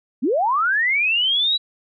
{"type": "linear sweep", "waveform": "sine", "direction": "up", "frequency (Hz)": [207.7, 3951], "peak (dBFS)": -16, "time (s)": [0.22, 1.58], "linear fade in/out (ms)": 20, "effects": []}